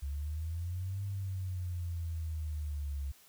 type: exponential two-way sweep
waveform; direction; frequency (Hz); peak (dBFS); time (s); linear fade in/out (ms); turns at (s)
sine; up then down; 68.6 to 100 to 68.6; -34; 0.02-3.12; 10; 1.04
effects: white hiss -61 dBFS RMS until 3.28 s